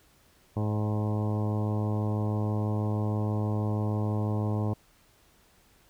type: harmonic tone with a mistuned harmonic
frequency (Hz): 106.2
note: G#2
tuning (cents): +39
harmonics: 1 / 2 / 3 / 4 / 5 / 6 / 7 / 8 / 9 / 10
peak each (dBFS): -27 / -33 / -37 / -39 / -41 / -43 / -44 / -45 / -46 / -47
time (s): 0.56-4.74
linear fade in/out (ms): 10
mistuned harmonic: 6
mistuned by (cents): -22
effects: pink hiss -62 dBFS RMS until 5.89 s